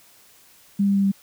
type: tone with pitch steps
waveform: sine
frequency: 200 / 198.73 / 197.47 / 196.22 Hz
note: G3 / G3 / G3 / G3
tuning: +35 / +24 / +13 / +2 cents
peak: -16 dBFS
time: 0.79-1.118 s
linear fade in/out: 10 ms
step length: 82 ms
effects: white hiss -53 dBFS RMS until 1.22 s